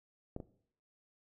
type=clicks; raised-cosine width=2 ms; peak=-26 / -30 dBFS; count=2; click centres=0.364 / 0.402 s; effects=noise-tail reverb RT60 0.6 s tail -17 dB re dry